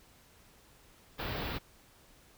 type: band-stop noise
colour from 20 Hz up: pink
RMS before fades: -37 dBFS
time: 1.18-1.59 s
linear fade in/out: 20 ms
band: 4700 to 15000 Hz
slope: 48 dB/octave
effects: pink hiss -61 dBFS RMS until 2.37 s